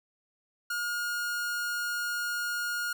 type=tone; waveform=45% pulse; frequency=1425 Hz; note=F6; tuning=34 cents sharp; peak=-30 dBFS; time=0.7-2.93 s; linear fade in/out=5 ms; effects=none